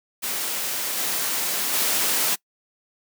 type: noise with level steps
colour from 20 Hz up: white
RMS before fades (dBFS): -27 / -25 / -22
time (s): 0.22-2.36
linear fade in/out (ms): 20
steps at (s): 0.97 / 1.73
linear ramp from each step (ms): 10
effects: noise-tail reverb RT60 0.1 s tail -24 dB re dry + high-pass 200 Hz 12 dB/octave